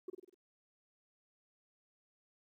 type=tone with echo; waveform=sine; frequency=370 Hz; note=F#4; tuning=in tune; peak=-37 dBFS; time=0.08-0.1 s; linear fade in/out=5 ms; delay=49 ms; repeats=5; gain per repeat=-5 dB; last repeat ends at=0.345 s; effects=tanh soft clip ceiling -37 dBFS + 13-bit